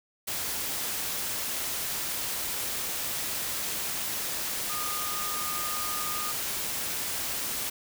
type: tone in noise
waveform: sine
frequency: 1224 Hz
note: D#6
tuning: 29 cents flat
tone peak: -35 dBFS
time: 4.69-6.32 s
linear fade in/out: 10 ms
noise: white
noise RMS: -32 dBFS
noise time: 0.27-7.7 s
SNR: -6 dB
effects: none